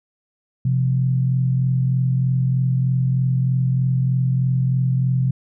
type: tone pair together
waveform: sine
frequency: 129.08 / 172.3 Hz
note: C3 / F3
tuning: -23 / -23 cents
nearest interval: perfect fourth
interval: 500 cents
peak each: -16 / -25 dBFS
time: 0.65-5.31 s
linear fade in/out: 5 ms
effects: none